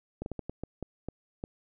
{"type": "slowing click train", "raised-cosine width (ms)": 2, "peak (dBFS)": -22, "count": 9, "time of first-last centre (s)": [0.22, 1.439], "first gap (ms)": 41, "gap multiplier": 1.36, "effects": []}